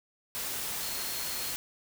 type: tone in noise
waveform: sine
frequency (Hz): 4266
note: C8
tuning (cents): +33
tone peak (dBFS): -42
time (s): 0.83-1.52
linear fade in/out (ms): 0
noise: white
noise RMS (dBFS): -35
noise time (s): 0.35-1.56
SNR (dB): -10
effects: none